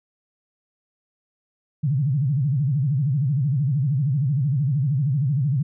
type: tone with vibrato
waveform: sine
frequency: 138.59 Hz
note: C#3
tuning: in tune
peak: -18 dBFS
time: 1.83-5.63 s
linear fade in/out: 10 ms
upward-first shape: sine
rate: 13 Hz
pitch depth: 210 cents each way
effects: none